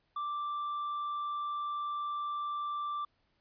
sine tone with tanh clipping, 1174.7 Hz, D6, in tune, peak -34 dBFS, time 0.16-3.05 s, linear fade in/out 5 ms, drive 3 dB, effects pink hiss -75 dBFS RMS until 3.4 s + resampled to 11025 Hz

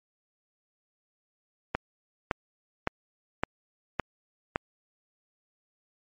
click train, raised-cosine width 0.5 ms, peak -10 dBFS, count 6, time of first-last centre 1.75-4.559 s, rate 1.78 Hz, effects MP3 32 kbps

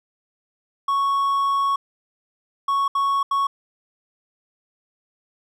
triangle tone bursts at uneven times, 1108.7 Hz, C#6, in tune, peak -16 dBFS, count 4, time 0.88-1.76 / 2.68-2.88 / 2.95-3.23 / 3.31-3.47 s, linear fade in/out 5 ms, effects none

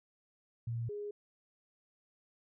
sine tone pair in turn, 116.5 / 413.2 Hz, A#2 / G#4, -1 / -9 cents, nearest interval octave + minor seventh, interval 2192 cents, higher second, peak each -34 / -38 dBFS, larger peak first, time 0.67-0.89 / 0.89-1.11 s, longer neither, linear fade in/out 5 ms, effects none

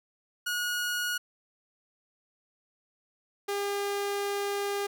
sawtooth tone pair in turn, 1449 / 403.1 Hz, F#6 / G4, -37 / +48 cents, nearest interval octave + minor seventh, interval 2215 cents, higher first, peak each -25 dBFS, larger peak neither, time 0.46-1.18 / 3.48-4.87 s, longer second, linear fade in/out 10 ms, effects none

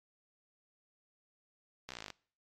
slowing click train, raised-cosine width 0.2 ms, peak -25 dBFS, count 13, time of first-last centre 1.89-2.103 s, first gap 15 ms, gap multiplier 1.03, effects noise-tail reverb RT60 0.5 s tail -24 dB re dry + MP3 64 kbps

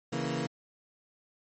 20% pulse chord, A# diminished, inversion first, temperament equal, 138.59 / 164.81 / 233.1 Hz, C#3 / E3 / A#3, 0 / 0 / 0 cents, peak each -30 dBFS, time 0.12-0.47 s, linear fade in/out 10 ms, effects MP3 32 kbps

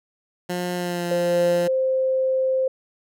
15% pulse tone with pitch glide, 178.2 to 173.73 Hz, F3 to F3, +35 to -9 cents, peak -18 dBFS, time 0.49-1.68 s, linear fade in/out 10 ms, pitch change -44 cents, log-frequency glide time 0.75-1.06 s
sine tone, 523.3 Hz, C5, in tune, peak -18 dBFS, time 1.11-2.68 s, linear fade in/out 5 ms
effects none

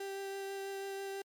35% pulse tone with vibrato, 392 Hz, G4, in tune, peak -37 dBFS, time 0-1.22 s, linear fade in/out 5 ms, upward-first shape triangle, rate 6.1 Hz, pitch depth 11 cents each way, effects MP3 96 kbps

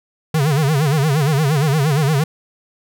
square tone with vibrato, 146.83 Hz, D3, in tune, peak -14 dBFS, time 0.34-2.24 s, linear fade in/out 5 ms, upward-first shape sine, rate 8.6 Hz, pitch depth 160 cents each way, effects none

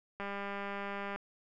click train, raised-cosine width 0.5 ms, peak -25 dBFS, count 193, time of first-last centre 0.2-1.16 s, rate 200 Hz, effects none

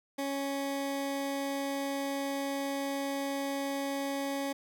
20% pulse tone, 277.2 Hz, C#4, in tune, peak -27 dBFS, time 0.18-4.53 s, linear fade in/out 10 ms, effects none

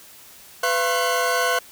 40% pulse tone cluster, 500 / 684 / 1081 / 1499 Hz, B4 / F5 / C#6 / F#6, +21 / -36 / -44 / +22 cents, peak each -24 dBFS, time 0.63-1.59 s, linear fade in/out 5 ms, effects white hiss -46 dBFS RMS until 1.71 s

